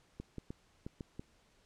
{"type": "clicks", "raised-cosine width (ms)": 3, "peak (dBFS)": -29, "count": 6, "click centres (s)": [0.2, 0.383, 0.505, 0.865, 1.008, 1.195], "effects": ["pink hiss -69 dBFS RMS until 1.65 s", "low-pass 8000 Hz 12 dB/octave"]}